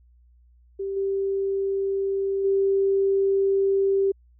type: tone with level steps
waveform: sine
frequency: 391.4 Hz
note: G4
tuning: 3 cents flat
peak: -26 / -22 / -18 dBFS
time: 0.79-4.12 s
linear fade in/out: 10 ms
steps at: 0.96 / 2.44 s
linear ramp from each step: 10 ms
effects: added 60 Hz sine -53 dBFS peak until 4.39 s